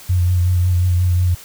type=tone with vibrato; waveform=sine; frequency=89.5 Hz; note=F2; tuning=43 cents sharp; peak=-12 dBFS; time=0.09-1.35 s; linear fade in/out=10 ms; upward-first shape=triangle; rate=5.5 Hz; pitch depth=39 cents each way; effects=white hiss -39 dBFS RMS until 1.44 s